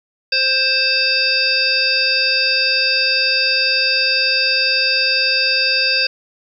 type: harmonic tone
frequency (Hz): 526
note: C5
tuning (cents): +9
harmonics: 1 / 3 / 5 / 7 / 9 / 10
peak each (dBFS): -27 / -22 / -18 / -26 / -17 / -24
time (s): 0.32-6.07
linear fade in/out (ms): 5
effects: 8-bit